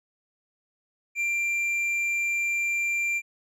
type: tone with tanh clipping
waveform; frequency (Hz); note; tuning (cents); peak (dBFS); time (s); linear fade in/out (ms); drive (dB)
sine; 2370; D7; +15; -25; 1.15-3.22; 50; 6
effects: none